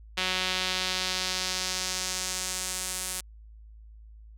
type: tone with band-pass filter sweep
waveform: sawtooth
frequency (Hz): 185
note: F#3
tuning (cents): 0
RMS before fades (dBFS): -31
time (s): 0.17-3.21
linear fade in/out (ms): 10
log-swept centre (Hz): 3200 to 9300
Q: 1.5
effects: added 54 Hz sine -46 dBFS peak until 4.37 s